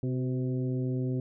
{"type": "harmonic tone with a mistuned harmonic", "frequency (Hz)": 128.6, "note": "C3", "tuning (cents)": -30, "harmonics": [1, 2, 3, 4, 5], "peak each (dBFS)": [-29, -33, -37, -44, -52], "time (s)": [0.03, 1.2], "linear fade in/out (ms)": 2, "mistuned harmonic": 3, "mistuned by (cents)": -33, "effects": []}